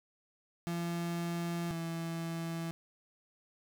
35% pulse tone pair in turn, 170.6 / 165.93 Hz, F3 / E3, -40 / +12 cents, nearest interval unison, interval 48 cents, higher first, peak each -32 / -34 dBFS, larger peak first, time 0.67-1.71 / 1.71-2.71 s, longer first, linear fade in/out 0 ms, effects none

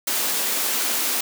white high-pass noise, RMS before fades -23 dBFS, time 0.07-1.21 s, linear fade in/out 5 ms, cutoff 200 Hz, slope 96 dB/octave, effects none

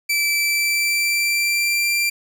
sawtooth tone with pitch glide, 2323 to 2365 Hz, D7 to D7, -20 to +12 cents, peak -14 dBFS, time 0.09-2.1 s, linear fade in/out 10 ms, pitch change +32 cents, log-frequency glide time 0.34-1.88 s, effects none

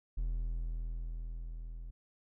triangle tone with level ramp, 41.2 Hz, E1, in tune, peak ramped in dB -29 to -40 dBFS, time 0.17-1.91 s, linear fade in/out 10 ms, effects none

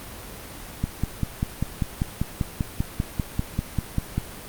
click train, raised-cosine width 5 ms, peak -10 dBFS, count 18, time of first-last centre 0.84-4.18 s, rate 5.09 Hz, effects pink hiss -39 dBFS RMS until 4.48 s + Opus 32 kbps

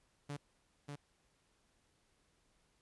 sawtooth tone with echo, 144.3 Hz, D3, 30 cents flat, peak -37 dBFS, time 0.29-0.37 s, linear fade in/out 10 ms, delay 590 ms, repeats 1, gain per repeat -3 dB, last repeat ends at 0.96 s, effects pink hiss -75 dBFS RMS until 2.81 s + resampled to 24000 Hz

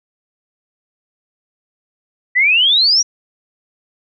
sine exponential sweep, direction up, 1928 to 5870 Hz, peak -9 dBFS, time 2.35-3.03 s, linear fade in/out 20 ms, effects none

